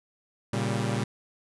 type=chord; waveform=sawtooth; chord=G diminished; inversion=first; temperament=equal; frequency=116.54 / 138.59 / 196 Hz; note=Bb2 / Db3 / G3; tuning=0 / 0 / 0 cents; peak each=-25 / -28 / -27 dBFS; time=0.53-1.04 s; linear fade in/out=5 ms; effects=resampled to 24000 Hz